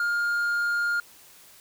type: tone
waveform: triangle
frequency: 1412 Hz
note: F6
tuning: 19 cents sharp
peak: -21 dBFS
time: 0-1 s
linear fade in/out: 2 ms
effects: white hiss -52 dBFS RMS until 1.6 s